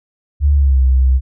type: tone with pitch glide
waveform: sine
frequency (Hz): 72 to 64.89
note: D2 to C2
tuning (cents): -34 to -14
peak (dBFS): -8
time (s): 0.4-1.21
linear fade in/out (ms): 50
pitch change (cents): -180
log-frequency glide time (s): 0.54-0.81
effects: none